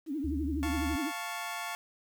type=tone with vibrato; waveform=sine; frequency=293.7 Hz; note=D4; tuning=in tune; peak=-31 dBFS; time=0.06-1.12 s; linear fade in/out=50 ms; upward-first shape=triangle; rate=12 Hz; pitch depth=210 cents each way
type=tone; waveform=sine; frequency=74.4 Hz; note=D2; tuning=23 cents sharp; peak=-33 dBFS; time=0.24-0.96 s; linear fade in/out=5 ms
type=chord; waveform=20% pulse; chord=F augmented; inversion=none; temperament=equal; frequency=698.5 / 880 / 1108.7 Hz; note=F5 / A5 / C#6; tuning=0 / 0 / 0 cents; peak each=-35 dBFS; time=0.63-1.75 s; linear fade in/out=0 ms
effects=10-bit